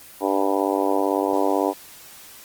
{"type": "harmonic tone", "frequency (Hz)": 98, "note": "G2", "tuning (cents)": 0, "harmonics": [3, 4, 5, 6, 7, 8, 9, 10], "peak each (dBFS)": [-24, -25, -26, -27, -27, -28, -29, -29], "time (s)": [0.2, 1.74], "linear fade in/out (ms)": 50, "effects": ["white hiss -44 dBFS RMS until 2.44 s", "Opus 24 kbps"]}